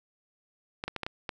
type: clicks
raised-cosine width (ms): 0.3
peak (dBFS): -17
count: 6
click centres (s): 0.839 / 0.88 / 0.963 / 1.033 / 1.065 / 1.292
effects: none